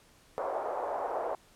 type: band-pass noise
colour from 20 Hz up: white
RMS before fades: -34 dBFS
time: 0.38-1.35 s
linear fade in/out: 0 ms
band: 490 to 830 Hz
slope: 24 dB/octave
effects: pink hiss -61 dBFS RMS until 1.55 s + low-pass 12000 Hz 12 dB/octave